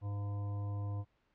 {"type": "harmonic tone with a mistuned harmonic", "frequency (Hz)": 101.7, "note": "G#2", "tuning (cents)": -36, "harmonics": [1, 3, 5, 7, 9, 10], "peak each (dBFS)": [-35, -51, -54, -55, -60, -56], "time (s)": [0.01, 1.05], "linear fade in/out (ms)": 50, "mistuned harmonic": 7, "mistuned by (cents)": -17, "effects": ["pink hiss -75 dBFS RMS until 1.34 s", "low-pass 3000 Hz 12 dB/octave"]}